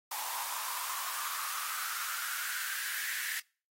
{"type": "noise with high-pass filter sweep", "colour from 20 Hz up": "white", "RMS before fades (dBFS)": -37, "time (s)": [0.11, 3.4], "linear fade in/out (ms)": 5, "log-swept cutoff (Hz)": [890, 1800], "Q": 6.4, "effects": ["noise-tail reverb RT60 0.4 s tail -26 dB re dry", "AAC 48 kbps"]}